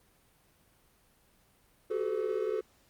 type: tone cluster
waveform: triangle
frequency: 371.9 / 389 / 432.7 / 505 Hz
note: F#4 / G4 / A4 / B4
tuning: +9 / -13 / -29 / +39 cents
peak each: -34 / -36 / -30 / -36 dBFS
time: 1.9-2.61 s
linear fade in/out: 10 ms
effects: pink hiss -66 dBFS RMS until 2.89 s + Opus 32 kbps